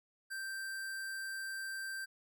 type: tone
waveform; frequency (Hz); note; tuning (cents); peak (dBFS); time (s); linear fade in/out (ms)
square; 1568; G6; 0; -40; 0.3-2.06; 20
effects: none